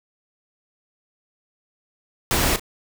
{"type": "noise with echo", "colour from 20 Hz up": "pink", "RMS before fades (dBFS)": -20, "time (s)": [2.31, 2.56], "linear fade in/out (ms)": 0, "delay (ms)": 36, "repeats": 1, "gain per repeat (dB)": -14, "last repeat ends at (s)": 2.596, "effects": []}